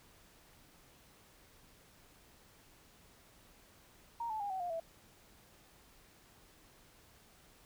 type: tone with pitch steps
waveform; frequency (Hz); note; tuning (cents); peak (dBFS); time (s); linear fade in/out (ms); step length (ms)
sine; 932.3 / 869.9 / 811.6 / 757.3 / 706.6 / 659.2; A#5 / A5 / G#5 / F#5 / F5 / E5; 0 / -20 / -40 / +40 / +20 / 0; -36; 4.2-4.8; 5; 100
effects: pink hiss -63 dBFS RMS until 7.65 s